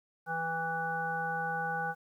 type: harmonic tone with a mistuned harmonic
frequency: 164.81 Hz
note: E3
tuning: in tune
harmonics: 1 / 3 / 5 / 7 / 9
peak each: -42 / -42 / -34 / -45 / -35 dBFS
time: 0.26-1.95 s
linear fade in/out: 50 ms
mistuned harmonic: 5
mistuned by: -28 cents
effects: 11-bit